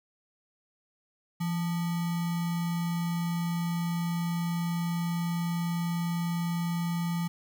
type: tone with sample-and-hold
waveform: sine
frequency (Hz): 169.9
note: F3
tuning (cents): -47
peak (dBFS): -27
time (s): 1.4-7.28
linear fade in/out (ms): 10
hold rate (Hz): 1050
effects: none